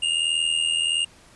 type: tone with amplitude modulation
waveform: square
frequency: 2826 Hz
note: F7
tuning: 20 cents sharp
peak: -18 dBFS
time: 0.02-1.05 s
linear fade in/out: 10 ms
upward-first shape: sine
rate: 81.4 Hz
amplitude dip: 70%
effects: pink hiss -52 dBFS RMS until 1.35 s + resampled to 24000 Hz